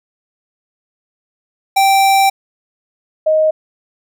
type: tone pair in turn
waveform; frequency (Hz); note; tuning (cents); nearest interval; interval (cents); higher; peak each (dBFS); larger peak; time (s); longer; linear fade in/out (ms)
square / sine; 781 / 625.2; G5 / D#5; -7 / +8; major third; 385; first; -9; neither; 1.76-2.3 / 3.26-3.51; first; 10
effects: none